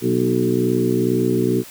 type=harmonic tone with a mistuned harmonic; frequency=62.2 Hz; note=B1; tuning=13 cents sharp; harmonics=2 / 3 / 4 / 5 / 6 / 7; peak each=-24 / -25 / -22 / -23 / -20 / -25 dBFS; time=0.01-1.64 s; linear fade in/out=50 ms; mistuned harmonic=4; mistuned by=-39 cents; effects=white hiss -40 dBFS RMS until 1.7 s

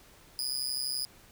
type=tone with amplitude modulation; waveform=sawtooth; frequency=4970 Hz; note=D#8; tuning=3 cents flat; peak=-24 dBFS; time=0.39-1.05 s; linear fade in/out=0 ms; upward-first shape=sine; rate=132 Hz; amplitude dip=100%; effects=pink hiss -57 dBFS RMS until 1.31 s

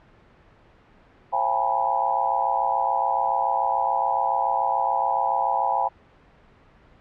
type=tone cluster; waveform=sine; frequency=536 / 683 / 796 / 863 / 976 Hz; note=C5 / F5 / G5 / A5 / B5; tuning=+42 / -39 / +26 / -34 / -21 cents; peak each=-33 / -29 / -24 / -26 / -25 dBFS; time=1.32-5.89 s; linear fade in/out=20 ms; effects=pink hiss -54 dBFS RMS until 7 s + low-pass 2000 Hz 12 dB/octave

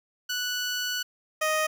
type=tone pair in turn; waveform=15% pulse; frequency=1480 / 622.6 Hz; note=F#6 / D#5; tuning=0 / +1 cents; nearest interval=octave + minor third; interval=1499 cents; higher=first; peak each=-21 / -17 dBFS; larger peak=second; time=0.29-1.03 / 1.41-1.67 s; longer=first; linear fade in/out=10 ms; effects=none

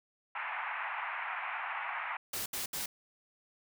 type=band-pass noise; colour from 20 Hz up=pink; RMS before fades=-38 dBFS; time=0.35-2.17 s; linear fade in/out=5 ms; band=770 to 2500 Hz; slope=48 dB/octave
type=noise bursts; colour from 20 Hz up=white; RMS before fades=-37 dBFS; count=3; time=2.33-2.86 s; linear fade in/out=5 ms; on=130 ms; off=70 ms
effects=none

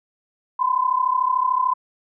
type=tone pair together; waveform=sine; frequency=1000 / 1033.5 Hz; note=B5 / C6; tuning=+21 / -22 cents; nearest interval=minor second; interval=57 cents; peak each=-20 dBFS; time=0.59-1.74 s; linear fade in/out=10 ms; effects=none

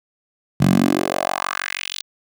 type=tone with high-pass filter sweep; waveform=10% pulse; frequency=46.25 Hz; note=F#1; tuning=in tune; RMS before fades=-20 dBFS; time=0.6-2.02 s; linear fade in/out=10 ms; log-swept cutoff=140 to 4100 Hz; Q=2.9; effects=none

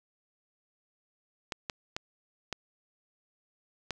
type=clicks; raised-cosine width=0.2 ms; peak=-16 dBFS; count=5; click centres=1.522 / 1.698 / 1.965 / 2.527 / 3.907 s; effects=none

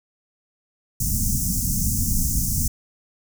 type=band-stop noise; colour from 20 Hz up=pink; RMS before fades=-22 dBFS; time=1-2.68 s; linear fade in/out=5 ms; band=240 to 5800 Hz; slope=48 dB/octave; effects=none

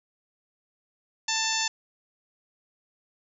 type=harmonic tone; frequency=888 Hz; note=A5; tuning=16 cents sharp; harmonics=1 / 2 / 3 / 4 / 5 / 6 / 7 / 8; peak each=-33 / -33 / -33 / -33 / -33 / -33 / -33 / -33 dBFS; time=1.28-1.68 s; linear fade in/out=5 ms; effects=none

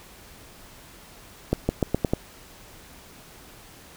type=accelerating click train; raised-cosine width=2 ms; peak=-7 dBFS; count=6; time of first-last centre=1.53-2.135 s; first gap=160 ms; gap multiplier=0.86; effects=pink hiss -48 dBFS RMS until 3.96 s

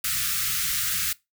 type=band-stop noise; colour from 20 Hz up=white; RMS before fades=-26 dBFS; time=0.04-1.13 s; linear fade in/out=5 ms; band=190 to 1200 Hz; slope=96 dB/octave; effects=noise-tail reverb RT60 0.2 s tail -21 dB re dry

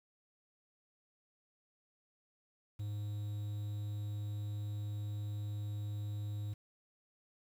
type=tone with quantisation; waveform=triangle; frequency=103.83 Hz; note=G#2; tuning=in tune; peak=-35 dBFS; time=2.79-6.54 s; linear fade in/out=10 ms; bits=10; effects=none

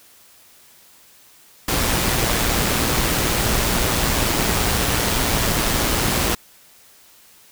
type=noise with amplitude modulation; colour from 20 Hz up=pink; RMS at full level=-18 dBFS; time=1.68-6.35 s; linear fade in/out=5 ms; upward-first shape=sine; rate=117 Hz; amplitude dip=35%; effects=white hiss -50 dBFS RMS until 7.51 s

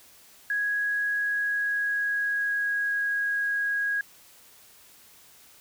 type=tone with pitch glide; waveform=sine; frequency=1661.2 to 1646.9 Hz; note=G#6 to G#6; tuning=0 to -15 cents; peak=-24 dBFS; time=0.5-4.01 s; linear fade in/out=2 ms; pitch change=-15 cents; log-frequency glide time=1.11-3.17 s; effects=white hiss -54 dBFS RMS until 5.6 s

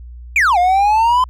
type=exponential two-way sweep; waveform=triangle; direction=down then up; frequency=2514 to 698.5 to 1029 Hz; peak=-8 dBFS; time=0.36-1.24 s; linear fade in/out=2 ms; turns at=0.58 s; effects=added 60 Hz sine -31 dBFS peak until 1.29 s

